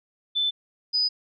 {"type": "tone pair in turn", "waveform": "sine", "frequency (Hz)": [3520, 4980], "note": ["A7", "D#8"], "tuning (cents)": [0, 1], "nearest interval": "tritone", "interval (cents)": 601, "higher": "second", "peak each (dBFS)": [-21, -20], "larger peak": "second", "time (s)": [[0.35, 0.51], [0.93, 1.09]], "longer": "neither", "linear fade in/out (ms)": 20, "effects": []}